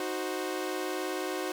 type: chord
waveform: sawtooth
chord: C diminished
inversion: first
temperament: equal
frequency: 311.1 / 370 / 523.3 Hz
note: Eb4 / Gb4 / C5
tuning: 0 / 0 / 0 cents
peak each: -33 / -30 / -34 dBFS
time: 0-1.52 s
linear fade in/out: 2 ms
effects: none